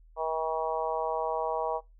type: harmonic tone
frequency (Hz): 160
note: D#3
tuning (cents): +49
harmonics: 3 / 4 / 5 / 6 / 7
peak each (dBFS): -34 / -33 / -35 / -33 / -38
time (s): 0.16-1.81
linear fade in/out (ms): 50
effects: noise-tail reverb RT60 0.2 s tail -20 dB re dry + added 40 Hz sine -53 dBFS peak until 1.99 s